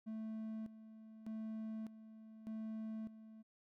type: tone with tremolo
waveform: triangle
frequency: 219.8 Hz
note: A3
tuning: 2 cents flat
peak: -40 dBFS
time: 0.06-3.43 s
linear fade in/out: 20 ms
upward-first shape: square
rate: 0.83 Hz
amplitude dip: 75%
effects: none